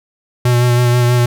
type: tone with vibrato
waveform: square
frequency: 122 Hz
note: B2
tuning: 21 cents flat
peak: -10 dBFS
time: 0.45-1.26 s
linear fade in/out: 5 ms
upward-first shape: sine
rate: 6.2 Hz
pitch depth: 22 cents each way
effects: none